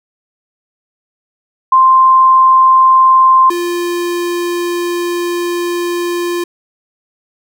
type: tone pair in turn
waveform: sine / square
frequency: 1046.5 / 348.5 Hz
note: C6 / F4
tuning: 0 / -4 cents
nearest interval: octave + perfect fifth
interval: 1904 cents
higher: first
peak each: -4 / -15 dBFS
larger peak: first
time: 1.72-3.5 / 3.5-6.44 s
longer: second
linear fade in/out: 5 ms
effects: none